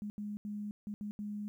sine tone bursts at uneven times, 207.7 Hz, G#3, in tune, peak -37 dBFS, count 6, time 0.02-0.1 / 0.18-0.37 / 0.45-0.71 / 0.87-0.94 / 1.01-1.11 / 1.19-1.48 s, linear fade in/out 0 ms, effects 12-bit

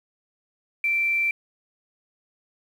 sine tone, 2345 Hz, D7, 3 cents flat, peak -20 dBFS, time 0.84-1.31 s, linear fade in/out 2 ms, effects 8-bit

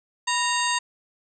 harmonic tone with a mistuned harmonic, 928 Hz, A#5, 8 cents flat, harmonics 1 / 2 / 3 / 4 / 5 / 7 / 8 / 9, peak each -25 / -28 / -30 / -31 / -32 / -33 / -34 / -35 dBFS, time 0.27-0.79 s, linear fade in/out 10 ms, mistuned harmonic 1, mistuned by +100 cents, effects none

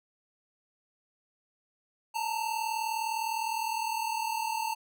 square tone pair together, 880 / 919.8 Hz, A5 / A#5, 0 / -23 cents, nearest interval minor second, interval 77 cents, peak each -33 / -34 dBFS, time 2.14-4.75 s, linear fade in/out 20 ms, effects none

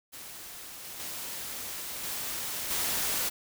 white noise with level steps, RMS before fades -44 / -42 / -38 / -35 / -30 dBFS, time 0.12-3.3 s, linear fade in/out 20 ms, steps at 0.84 / 0.99 / 2.03 / 2.7 s, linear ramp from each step 10 ms, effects none

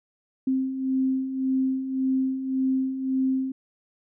sine beating tone pair, 261.6 / 263.4 Hz, C4 / C4, 0 / +12 cents, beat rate 1.8 Hz, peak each -30 / -23 dBFS, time 0.47-3.52 s, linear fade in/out 5 ms, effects none

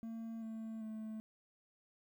triangle tone with pitch steps, 226.5 / 222.6 / 218.6 Hz, A#3 / A3 / A3, -50 / +20 / -11 cents, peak -40 dBFS, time 0.03-1.2 s, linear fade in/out 0 ms, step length 390 ms, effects 12-bit

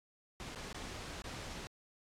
pink noise with dropouts, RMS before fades -45 dBFS, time 0.4-1.67 s, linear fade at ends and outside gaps 0 ms, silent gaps 0.549-0.558 / 0.728-0.745 / 1.22-1.242 s, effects low-pass 7000 Hz 12 dB/octave + AAC 64 kbps

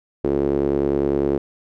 sawtooth tone with band-pass filter, 70 Hz, C#2, 18 cents sharp, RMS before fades -20 dBFS, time 0.24-1.38 s, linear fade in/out 5 ms, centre 380 Hz, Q 4, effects none

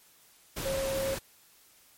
sine tone in noise, 540 Hz, C#5, 45 cents flat, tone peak -29 dBFS, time 0.65-1.15 s, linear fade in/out 10 ms, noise pink, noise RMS -36 dBFS, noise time 0.56-1.19 s, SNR +4 dB, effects white hiss -60 dBFS RMS until 1.97 s + MP3 64 kbps

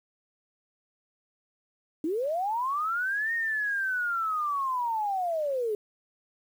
sine linear two-way sweep, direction up then down, 293.5 to 1864.7 to 407.2 Hz, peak -26 dBFS, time 2.04-5.75 s, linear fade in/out 2 ms, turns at 3.34 s, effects 9-bit

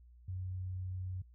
sine tone, 92.5 Hz, F#2, in tune, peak -37 dBFS, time 0.28-1.22 s, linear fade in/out 5 ms, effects added 60 Hz sine -56 dBFS peak until 1.34 s

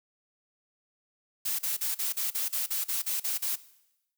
blue noise bursts, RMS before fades -30 dBFS, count 12, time 1.45-3.559 s, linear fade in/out 10 ms, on 140 ms, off 39 ms, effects noise-tail reverb RT60 0.9 s tail -18 dB re dry

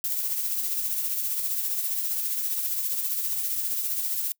violet noise with tremolo, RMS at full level -26 dBFS, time 0.04-4.32 s, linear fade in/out 0 ms, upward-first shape triangle, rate 15 Hz, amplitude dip 45%, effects noise-tail reverb RT60 0.1 s tail -26 dB re dry

